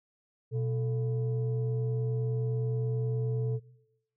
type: tone pair together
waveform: sine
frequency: 123.47 / 440 Hz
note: B2 / A4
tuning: 0 / 0 cents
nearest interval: octave + minor seventh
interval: 2200 cents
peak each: -27 / -34 dBFS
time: 0.51-3.6 s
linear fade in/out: 50 ms
effects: noise-tail reverb RT60 0.9 s tail -21 dB re dry + tanh soft clip ceiling -23 dBFS